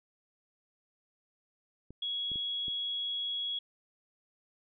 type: clicks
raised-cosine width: 3 ms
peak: -34 dBFS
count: 4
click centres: 1.906 / 2.317 / 2.358 / 2.682 s
type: tone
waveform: sine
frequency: 3335 Hz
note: G#7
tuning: 7 cents sharp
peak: -32 dBFS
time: 2.02-3.59 s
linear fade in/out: 5 ms
effects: none